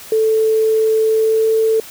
sine tone with pitch glide, 440 to 443.6 Hz, A4 to A4, 0 to +14 cents, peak -11 dBFS, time 0.12-1.8 s, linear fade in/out 2 ms, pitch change +14 cents, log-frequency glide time 1.07-1.51 s, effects white hiss -36 dBFS RMS until 1.9 s

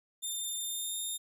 5% pulse tone with pitch glide, 3606 to 3654 Hz, A7 to A#7, +42 to -35 cents, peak -27 dBFS, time 0.22-1.18 s, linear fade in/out 20 ms, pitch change +23 cents, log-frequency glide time 0.62-0.95 s, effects resampled to 32000 Hz

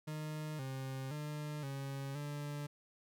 40% pulse tone with pitch steps, 153.6 / 133 / 149.8 / 137.3 / 146 Hz, D#3 / C3 / D3 / C#3 / D3, -22 / +29 / +35 / -16 / -10 cents, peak -39 dBFS, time 0.07-2.67 s, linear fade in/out 10 ms, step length 520 ms, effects none

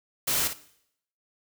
white noise with echo, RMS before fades -26 dBFS, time 0.27-0.48 s, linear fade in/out 10 ms, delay 57 ms, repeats 1, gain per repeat -9 dB, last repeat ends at 0.537 s, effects noise-tail reverb RT60 0.7 s tail -17 dB re dry

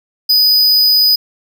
square tone, 4978 Hz, D#8, in tune, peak -8 dBFS, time 0.29-1.16 s, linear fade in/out 10 ms, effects none

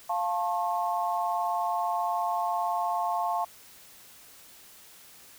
sine chord, F augmented, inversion none, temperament equal with one note detuned, 698.5 / 880 / 1080.9 Hz, F5 / A5 / C#6, 0 / 0 / -44 cents, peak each -29 / -30 / -32 dBFS, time 0.09-3.45 s, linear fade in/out 10 ms, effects white hiss -52 dBFS RMS until 5.38 s

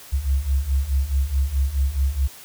sine beating tone pair, 65.41 / 70.11 Hz, C2 / C#2, 0 / +20 cents, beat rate 4.7 Hz, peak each -23 / -20 dBFS, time 0.12-2.28 s, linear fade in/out 20 ms, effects white hiss -43 dBFS RMS until 2.44 s

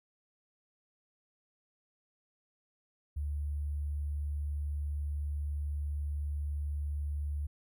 sine tone with sample-and-hold, 73 Hz, D2, 10 cents flat, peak -32 dBFS, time 3.16-7.47 s, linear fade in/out 10 ms, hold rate 11025 Hz, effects none

